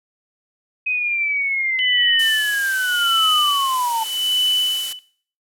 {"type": "linear sweep", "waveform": "sine", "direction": "down", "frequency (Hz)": [2528, 880], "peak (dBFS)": -18, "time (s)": [0.86, 4.04], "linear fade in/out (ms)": 10}
{"type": "tone with tremolo", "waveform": "sine", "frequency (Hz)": 2992, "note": "F#7", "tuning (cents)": 19, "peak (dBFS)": -15, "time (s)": [1.79, 4.99], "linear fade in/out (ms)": 0, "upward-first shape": "sine", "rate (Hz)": 0.84, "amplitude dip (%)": 95}
{"type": "noise", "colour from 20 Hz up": "blue", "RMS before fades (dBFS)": -27, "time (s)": [2.19, 4.93], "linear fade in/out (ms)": 5}
{"effects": ["noise-tail reverb RT60 0.5 s tail -19 dB re dry", "low-pass 12000 Hz 12 dB/octave"]}